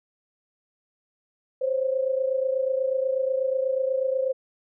sine tone pair together, 520.8 / 549 Hz, C5 / C#5, -8 / -17 cents, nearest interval minor second, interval 91 cents, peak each -23 / -28 dBFS, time 1.61-4.33 s, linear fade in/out 10 ms, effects none

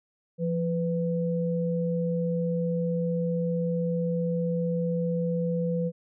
sine tone pair together, 171.29 / 498.4 Hz, F3 / B4, -33 / +16 cents, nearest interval octave + tritone, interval 1849 cents, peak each -26 / -29 dBFS, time 0.38-5.92 s, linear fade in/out 50 ms, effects none

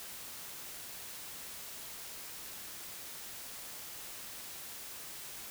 silence, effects white hiss -46 dBFS RMS until 5.5 s

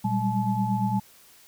sine tone cluster, 118.9 / 193 / 201.7 / 862 Hz, A#2 / G3 / G3 / A5, +35 / -27 / +50 / -36 cents, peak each -28 dBFS, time 0.04-1 s, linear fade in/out 10 ms, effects white hiss -54 dBFS RMS until 1.47 s

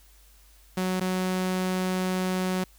sawtooth tone with dropouts, 185 Hz, F#3, in tune, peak -21 dBFS, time 0.77-2.64 s, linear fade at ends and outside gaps 5 ms, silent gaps 1-1.009 s, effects added 50 Hz sine -54 dBFS peak until 2.78 s + white hiss -59 dBFS RMS until 2.78 s

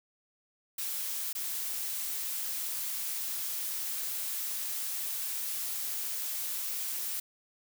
blue noise with dropouts, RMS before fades -35 dBFS, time 0.78-7.2 s, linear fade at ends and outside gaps 5 ms, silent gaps 1.329-1.35 s, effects none

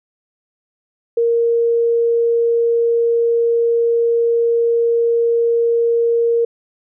sine tone, 466.2 Hz, A#4, in tune, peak -12 dBFS, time 1.17-6.45 s, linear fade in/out 5 ms, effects none

